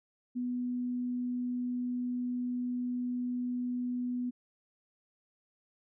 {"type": "tone", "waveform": "sine", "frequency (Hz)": 246.9, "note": "B3", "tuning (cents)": 0, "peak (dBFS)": -31, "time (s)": [0.35, 4.31], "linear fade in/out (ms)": 20, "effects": []}